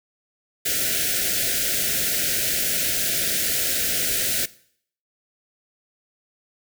white band-stop noise, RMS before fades -23 dBFS, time 0.65-4.46 s, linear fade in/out 10 ms, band 710 to 1400 Hz, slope 96 dB/octave, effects noise-tail reverb RT60 0.6 s tail -20 dB re dry

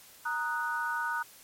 sine chord, D# minor, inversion second, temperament equal, 932.3 / 1244.5 / 1480 Hz, A#5 / D#6 / F#6, 0 / 0 / 0 cents, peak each -34 / -36 / -32 dBFS, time 0.25-1.23 s, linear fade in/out 10 ms, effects white hiss -54 dBFS RMS until 1.43 s + MP3 64 kbps

